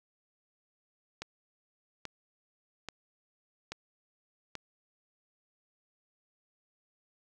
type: click train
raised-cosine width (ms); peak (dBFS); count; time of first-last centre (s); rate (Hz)
0.2; -21; 5; 1.22-4.553; 1.2
effects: none